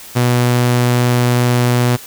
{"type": "tone", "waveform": "sawtooth", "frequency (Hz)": 122.4, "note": "B2", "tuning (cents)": -15, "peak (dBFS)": -7, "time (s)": [0.15, 1.97], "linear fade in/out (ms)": 20, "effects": ["white hiss -35 dBFS RMS until 2.06 s"]}